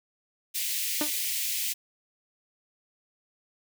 white high-pass noise, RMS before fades -30 dBFS, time 0.54-1.74 s, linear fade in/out 20 ms, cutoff 2000 Hz, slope 48 dB/octave
sawtooth tone with exponential decay, 300 Hz, D4, 37 cents sharp, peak -21 dBFS, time 1.01-1.13 s, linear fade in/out 2 ms, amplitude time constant 25 ms
effects none

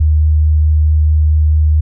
sine tone with vibrato, 76.8 Hz, D#2, 22 cents flat, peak -7 dBFS, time 0-1.81 s, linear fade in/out 10 ms, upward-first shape triangle, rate 4.6 Hz, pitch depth 9 cents each way, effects none

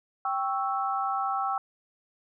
sine chord, C# diminished, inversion second, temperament equal, 784 / 1108.7 / 1318.5 Hz, G5 / C#6 / E6, 0 / 0 / 0 cents, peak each -29 / -33 / -30 dBFS, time 0.25-1.58 s, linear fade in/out 2 ms, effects none

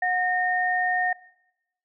sine tone pair together, 729 / 1837 Hz, F#5 / A#6, -26 / -26 cents, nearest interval octave + major third, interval 1600 cents, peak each -24 dBFS, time 0.02-1.13 s, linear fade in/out 5 ms, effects noise-tail reverb RT60 0.9 s tail -21 dB re dry

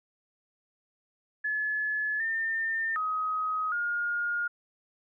sine tone with pitch steps, 1714 / 1805 / 1262 / 1423 Hz, A6 / A6 / D#6 / F6, -46 / +44 / +24 / +32 cents, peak -27 dBFS, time 1.44-4.48 s, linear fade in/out 10 ms, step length 760 ms, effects none

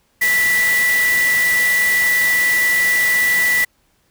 sine tone in noise, 1966 Hz, B6, 8 cents flat, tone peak -13 dBFS, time 0.21-3.65 s, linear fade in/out 10 ms, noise white, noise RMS -24 dBFS, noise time 0.21-3.65 s, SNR +8 dB, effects pink hiss -61 dBFS RMS until 4.1 s

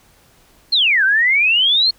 sine exponential two-way sweep, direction down then up, 4361 to 1511 to 4361 Hz, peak -11 dBFS, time 0.72-1.91 s, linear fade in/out 10 ms, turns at 1.04 s, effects pink hiss -52 dBFS RMS until 1.98 s

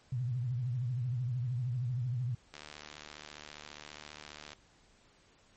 sine tone with vibrato, 123.47 Hz, B2, in tune, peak -31 dBFS, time 0.12-2.35 s, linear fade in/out 5 ms, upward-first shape triangle, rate 13 Hz, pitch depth 140 cents each way
click train, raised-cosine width 0.2 ms, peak -28 dBFS, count 150, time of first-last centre 2.54-4.532 s, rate 74.8 Hz
effects pink hiss -65 dBFS RMS until 5.56 s + MP3 32 kbps

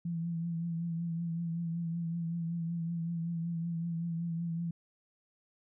sine tone with vibrato, 167.9 Hz, E3, 32 cents sharp, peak -32 dBFS, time 0.05-4.71 s, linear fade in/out 5 ms, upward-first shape triangle, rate 5.3 Hz, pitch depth 43 cents each way, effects none

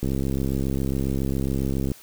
click train, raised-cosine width 3 ms, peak -13 dBFS, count 128, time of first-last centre 0.03-1.917 s, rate 67.3 Hz, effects white hiss -48 dBFS RMS until 2.02 s

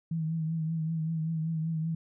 sine tone with vibrato, 160.9 Hz, E3, 42 cents flat, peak -28 dBFS, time 0.11-1.95 s, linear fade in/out 5 ms, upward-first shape triangle, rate 5.2 Hz, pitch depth 51 cents each way, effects none

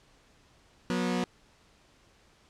sawtooth tone pair together, 181.74 / 242.6 Hz, F#3 / B3, -31 / -31 cents, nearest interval perfect fourth, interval 500 cents, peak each -26 dBFS, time 0.9-1.24 s, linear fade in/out 0 ms, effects pink hiss -62 dBFS RMS until 2.49 s + low-pass 7000 Hz 12 dB/octave

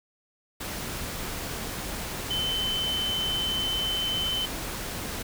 sine tone in noise, 3059 Hz, G7, 43 cents flat, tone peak -26 dBFS, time 2.3-4.46 s, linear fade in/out 10 ms, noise pink, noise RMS -34 dBFS, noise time 0.6-5.23 s, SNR +5 dB, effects none

